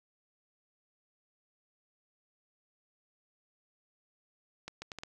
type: accelerating click train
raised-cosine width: 0.2 ms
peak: -24 dBFS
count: 5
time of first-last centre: 4.68-5.035 s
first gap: 140 ms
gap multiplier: 0.7
effects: none